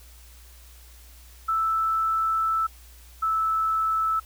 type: tone pair in turn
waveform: sine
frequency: 1318.5 / 1310.9 Hz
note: E6 / E6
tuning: 0 / -10 cents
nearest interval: unison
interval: 10 cents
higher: first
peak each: -21 dBFS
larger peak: neither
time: 1.48-2.67 / 3.22-4.2 s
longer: first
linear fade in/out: 10 ms
effects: added 60 Hz sine -47 dBFS peak until 4.25 s + white hiss -53 dBFS RMS until 4.25 s